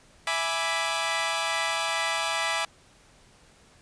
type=chord; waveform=15% pulse; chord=E dominant seventh; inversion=none; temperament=equal; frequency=659.3 / 830.6 / 987.8 / 1174.7 Hz; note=E5 / G#5 / B5 / D6; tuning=0 / 0 / 0 / 0 cents; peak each=-25 dBFS; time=0.27-2.65 s; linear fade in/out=2 ms; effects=pink hiss -57 dBFS RMS until 3.81 s + resampled to 22050 Hz